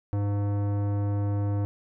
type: tone with tanh clipping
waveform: sine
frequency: 101.6 Hz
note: G#2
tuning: 38 cents flat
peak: -26 dBFS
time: 0.13-1.65 s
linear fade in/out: 0 ms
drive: 17 dB
effects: none